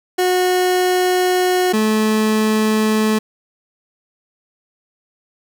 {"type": "tone pair in turn", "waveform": "30% pulse", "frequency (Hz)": [364.7, 216.6], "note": ["F#4", "A3"], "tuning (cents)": [-25, -27], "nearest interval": "major sixth", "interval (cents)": 902, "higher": "first", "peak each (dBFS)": -11, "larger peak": "neither", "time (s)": [[0.18, 1.73], [1.73, 3.19]], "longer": "first", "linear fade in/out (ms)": 10, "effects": []}